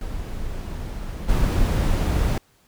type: noise with level steps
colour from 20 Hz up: brown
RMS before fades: -30 / -19 dBFS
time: 0.01-2.38 s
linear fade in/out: 2 ms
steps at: 1.28 s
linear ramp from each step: 20 ms
effects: pink hiss -60 dBFS RMS until 2.67 s